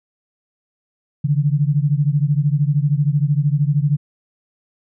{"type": "beating tone pair", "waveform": "sine", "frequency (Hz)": [141.1, 154.1], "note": ["C#3", "D#3"], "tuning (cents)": [31, -16], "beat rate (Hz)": 13, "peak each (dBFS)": [-16, -18], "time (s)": [1.24, 3.97], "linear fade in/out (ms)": 10, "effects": []}